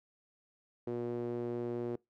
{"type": "tone with band-pass filter", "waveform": "sawtooth", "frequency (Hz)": 119.7, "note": "A#2", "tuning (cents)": 46, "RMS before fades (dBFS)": -37, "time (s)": [0.87, 1.96], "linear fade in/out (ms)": 5, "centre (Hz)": 380, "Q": 2.9, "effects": ["noise-tail reverb RT60 0.2 s tail -24 dB re dry"]}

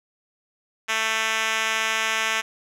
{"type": "tone with band-pass filter", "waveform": "5% pulse", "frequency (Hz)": 221.5, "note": "A3", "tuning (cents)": 12, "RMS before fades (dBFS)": -24, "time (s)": [0.88, 2.42], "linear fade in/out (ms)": 20, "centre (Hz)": 3000, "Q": 0.69, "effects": []}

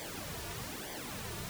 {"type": "noise with flanger", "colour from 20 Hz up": "pink", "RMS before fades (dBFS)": -42, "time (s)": [0, 1.49], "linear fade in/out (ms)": 0, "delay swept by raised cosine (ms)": [0.73, 3.83], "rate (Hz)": 1.1, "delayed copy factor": -0.8, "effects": []}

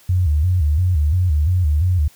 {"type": "tone with vibrato", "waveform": "sine", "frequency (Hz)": 82.41, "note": "E2", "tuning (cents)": 0, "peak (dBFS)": -13, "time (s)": [0.09, 2.08], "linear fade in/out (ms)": 5, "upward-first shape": "square", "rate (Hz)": 2.9, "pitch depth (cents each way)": 170, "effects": ["white hiss -50 dBFS RMS until 2.15 s"]}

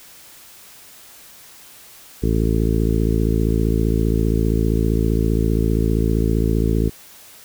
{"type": "harmonic tone", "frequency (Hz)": 55.2, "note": "A1", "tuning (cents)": 6, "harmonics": [1, 2, 3, 4, 5, 6, 7, 8], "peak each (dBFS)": [-19, -22, -24, -25, -26, -27, -27, -28], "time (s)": [2.22, 6.9], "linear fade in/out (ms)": 20, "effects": ["white hiss -44 dBFS RMS until 7.44 s"]}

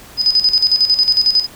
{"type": "tone with tremolo", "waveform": "sine", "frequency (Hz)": 5010, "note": "D#8", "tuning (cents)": 11, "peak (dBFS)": -8, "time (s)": [0.17, 1.47], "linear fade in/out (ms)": 50, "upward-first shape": "square", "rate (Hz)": 11, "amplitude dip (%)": 70, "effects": ["pink hiss -39 dBFS RMS until 1.55 s"]}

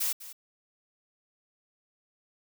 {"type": "noise with echo", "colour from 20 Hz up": "blue", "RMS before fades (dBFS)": -29, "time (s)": [0, 0.13], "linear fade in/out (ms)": 10, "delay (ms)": 200, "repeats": 1, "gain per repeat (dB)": -15, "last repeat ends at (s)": 0.33, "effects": []}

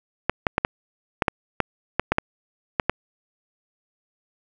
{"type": "clicks", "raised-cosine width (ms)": 0.5, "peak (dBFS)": -3, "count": 12, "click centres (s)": [0.296, 0.468, 0.581, 0.649, 1.222, 1.282, 1.603, 1.996, 2.12, 2.184, 2.798, 2.896], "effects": []}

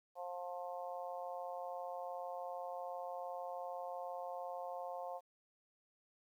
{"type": "harmonic tone", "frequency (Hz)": 177.4, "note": "F3", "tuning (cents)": 27, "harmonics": [3, 4, 5, 6], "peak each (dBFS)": [-46, -45, -49, -53], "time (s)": [0.15, 5.21], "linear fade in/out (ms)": 50, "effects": ["12-bit"]}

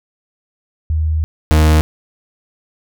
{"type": "tone pair in turn", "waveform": ["sine", "40% pulse"], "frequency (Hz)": [78.4, 77.54], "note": ["D#2", "D#2"], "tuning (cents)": [14, -5], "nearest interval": "unison", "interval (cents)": 19, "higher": "first", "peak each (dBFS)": [-13, -7], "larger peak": "second", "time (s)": [[0.9, 1.24], [1.51, 1.81]], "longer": "first", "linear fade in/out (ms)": 0, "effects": []}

